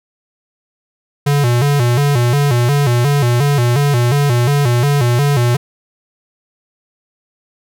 square tone with vibrato, 131.6 Hz, C3, 10 cents sharp, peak -11 dBFS, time 1.26-5.57 s, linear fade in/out 10 ms, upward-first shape square, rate 2.8 Hz, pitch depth 150 cents each way, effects none

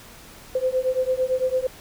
sine beating tone pair, 510 / 518.9 Hz, C5 / C5, -44 / -14 cents, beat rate 8.9 Hz, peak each -23 / -23 dBFS, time 0.55-1.67 s, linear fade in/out 5 ms, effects pink hiss -45 dBFS RMS until 1.8 s

